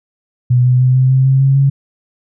sine tone with pitch steps, 124 / 125.88 / 127.78 / 129.71 / 131.68 / 133.67 / 135.69 / 137.75 Hz, B2 / B2 / C3 / C3 / C3 / C3 / C#3 / C#3, +7 / +33 / -41 / -15 / +11 / +37 / -37 / -11 cents, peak -7 dBFS, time 0.5-1.7 s, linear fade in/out 10 ms, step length 150 ms, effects none

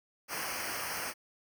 pink noise with comb filter, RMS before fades -37 dBFS, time 0.28-1.14 s, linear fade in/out 50 ms, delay 0.27 ms, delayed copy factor -0.95, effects none

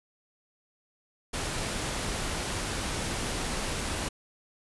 pink noise, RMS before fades -32 dBFS, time 1.33-4.09 s, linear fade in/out 10 ms, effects resampled to 24000 Hz

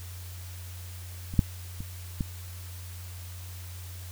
clicks, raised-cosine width 5 ms, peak -24 / -7 / -24 / -15 dBFS, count 4, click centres 1.339 / 1.392 / 1.805 / 2.208 s, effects added 90 Hz sine -39 dBFS peak until 4.11 s + white hiss -48 dBFS RMS until 4.11 s

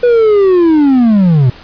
triangle linear sweep, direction down, 493.9 to 118.8 Hz, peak -3 dBFS, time 0.03-1.5 s, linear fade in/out 5 ms, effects pink hiss -35 dBFS RMS until 1.63 s + resampled to 11025 Hz

